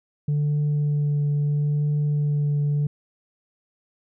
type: tone with vibrato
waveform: sine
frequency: 146.83 Hz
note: D3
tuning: in tune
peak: -17 dBFS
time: 0.28-2.87 s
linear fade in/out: 5 ms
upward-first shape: triangle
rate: 0.75 Hz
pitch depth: 15 cents each way
effects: tanh soft clip ceiling -18 dBFS